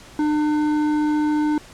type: tone with hard clipping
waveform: triangle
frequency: 301.2 Hz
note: D4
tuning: 44 cents sharp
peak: -19 dBFS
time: 0.19-1.58 s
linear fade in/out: 2 ms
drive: 13 dB
effects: pink hiss -44 dBFS RMS until 1.73 s + low-pass 9000 Hz 12 dB/octave